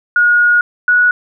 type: tone pair in turn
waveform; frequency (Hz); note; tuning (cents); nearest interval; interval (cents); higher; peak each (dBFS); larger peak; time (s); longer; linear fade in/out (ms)
sine; 1442 / 1464.7; F#6 / F#6; -45 / -18; unison; 27; second; -7; neither; 0.16-0.61 / 0.88-1.11; first; 2
effects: none